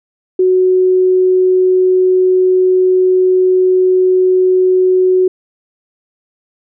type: tone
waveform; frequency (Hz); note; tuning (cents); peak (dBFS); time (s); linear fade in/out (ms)
sine; 370; F#4; 0; -7; 0.39-5.28; 5
effects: none